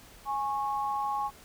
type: tone pair together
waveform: sine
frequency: 830.6 / 1096.8 Hz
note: G#5 / C#6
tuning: 0 / -19 cents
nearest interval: perfect fourth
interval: 481 cents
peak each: -30 / -32 dBFS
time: 0.25-1.31 s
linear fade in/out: 50 ms
effects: pink hiss -53 dBFS RMS until 1.44 s